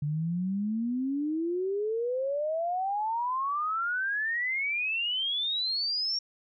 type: exponential sweep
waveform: sine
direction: up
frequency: 143.7 to 5588 Hz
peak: -27 dBFS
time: 0.02-6.19 s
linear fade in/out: 5 ms
effects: none